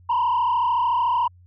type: tone with frequency modulation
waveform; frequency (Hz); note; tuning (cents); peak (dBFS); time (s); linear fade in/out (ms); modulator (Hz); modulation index
sine; 967; B5; -37; -16; 0.09-1.28; 10; 33.7; 1.5
effects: tanh soft clip ceiling -16 dBFS + added 89 Hz sine -48 dBFS peak until 1.46 s